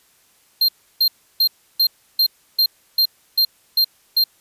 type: tone bursts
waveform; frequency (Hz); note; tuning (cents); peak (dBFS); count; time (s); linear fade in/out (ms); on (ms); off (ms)
square; 4186; C8; 0; -13; 10; 0.61-4.24; 5; 75; 320
effects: white hiss -57 dBFS RMS until 4.4 s + resampled to 32000 Hz